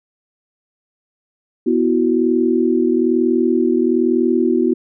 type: chord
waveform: sine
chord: B suspended fourth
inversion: none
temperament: just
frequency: 246.9 / 329.3 / 370.4 Hz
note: B3 / E4 / F#4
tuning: 0 / -2 / +2 cents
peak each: -17 dBFS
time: 1.66-4.74 s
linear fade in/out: 10 ms
effects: none